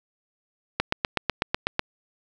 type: click train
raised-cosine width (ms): 0.3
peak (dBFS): -5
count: 9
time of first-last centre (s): 0.8-1.794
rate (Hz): 8.05
effects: none